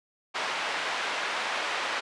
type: band-pass noise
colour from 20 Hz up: pink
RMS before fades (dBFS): -31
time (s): 0.34-2.01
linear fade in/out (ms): 20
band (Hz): 810 to 3200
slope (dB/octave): 12
effects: resampled to 22050 Hz